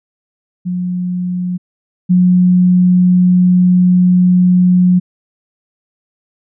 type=tone pair in turn; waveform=sine; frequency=179.8 / 180.62 Hz; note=F#3 / F#3; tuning=-49 / -41 cents; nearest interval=unison; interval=8 cents; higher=second; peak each=-15 / -6 dBFS; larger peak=second; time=0.65-1.58 / 2.09-5 s; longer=second; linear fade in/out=20 ms; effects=none